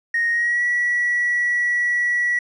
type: tone with pitch glide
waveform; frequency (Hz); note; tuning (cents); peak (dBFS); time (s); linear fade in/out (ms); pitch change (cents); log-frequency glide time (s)
triangle; 1864.7 to 1938.3; A#6 to B6; 0 to -33; -14; 0.14-2.39; 5; +67; 0.31-0.63
effects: tanh soft clip ceiling -14 dBFS + resampled to 24000 Hz